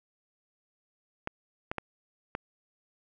clicks, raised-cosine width 0.5 ms, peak -17 dBFS, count 4, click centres 1.274 / 1.715 / 1.783 / 2.351 s, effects none

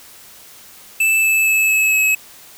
square tone with pitch steps, 2637 / 2620 / 2604 / 2587 / 2571 Hz, E7 / E7 / E7 / E7 / E7, 0 / -11 / -22 / -33 / -44 cents, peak -13 dBFS, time 1-2.15 s, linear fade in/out 5 ms, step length 230 ms, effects white hiss -42 dBFS RMS until 2.57 s

